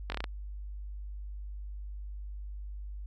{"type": "slowing click train", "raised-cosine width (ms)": 0.3, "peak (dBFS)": -18, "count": 6, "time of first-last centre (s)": [0.1, 0.242], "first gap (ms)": 21, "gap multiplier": 1.15, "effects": ["added 50 Hz sine -38 dBFS peak until 3.06 s"]}